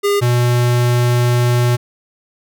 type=tone pair in turn; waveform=square; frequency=405.5 / 121.68 Hz; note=G#4 / B2; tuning=-41 / -25 cents; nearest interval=octave + major sixth; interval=2084 cents; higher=first; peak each=-13 / -12 dBFS; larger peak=second; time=0.03-0.21 / 0.21-1.77 s; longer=second; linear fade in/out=20 ms; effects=none